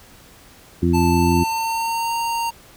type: harmonic tone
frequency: 86.2 Hz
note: F2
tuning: 22 cents flat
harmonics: 1 / 2 / 3 / 4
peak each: -20 / -20 / -20 / -20 dBFS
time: 0.82-1.44 s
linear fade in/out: 10 ms
type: tone with pitch glide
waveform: square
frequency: 880 to 925.4 Hz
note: A5 to A#5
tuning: 0 to -13 cents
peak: -21 dBFS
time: 0.93-2.51 s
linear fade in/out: 20 ms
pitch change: +87 cents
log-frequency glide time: 1.08-2.13 s
effects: pink hiss -47 dBFS RMS until 2.76 s